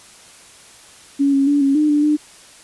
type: tone with pitch steps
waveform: sine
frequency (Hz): 279.8 / 274.6 / 287.7 / 275.2 / 302.5 / 294.5 / 300.3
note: C#4 / C#4 / D4 / C#4 / D#4 / D4 / D4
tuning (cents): +16 / -16 / -36 / -12 / -49 / +5 / +39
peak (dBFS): -12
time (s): 1.19-2.17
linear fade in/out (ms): 20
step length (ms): 140
effects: white hiss -44 dBFS RMS until 2.63 s + resampled to 24000 Hz